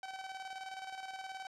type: tone with tremolo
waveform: sawtooth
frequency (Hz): 765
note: G5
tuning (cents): -42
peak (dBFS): -37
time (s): 0.03-1.47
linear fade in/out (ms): 2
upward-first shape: square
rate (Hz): 19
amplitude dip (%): 50
effects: low-pass 6000 Hz 12 dB/octave